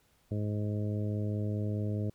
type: harmonic tone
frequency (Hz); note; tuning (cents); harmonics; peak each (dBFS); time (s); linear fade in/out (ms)
104.8; G#2; +16; 1 / 2 / 3 / 4 / 5 / 6; -31 / -37 / -41 / -43 / -45 / -47; 0.31-2.1; 5
effects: pink hiss -69 dBFS RMS until 2.14 s